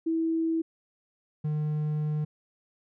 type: tone pair in turn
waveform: sine / triangle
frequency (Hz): 326 / 151.65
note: E4 / D#3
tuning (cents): -19 / -44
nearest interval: octave + minor second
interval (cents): 1325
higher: first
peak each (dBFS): -24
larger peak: neither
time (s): 0.06-0.62 / 1.44-2.25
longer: second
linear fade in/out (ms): 10
effects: none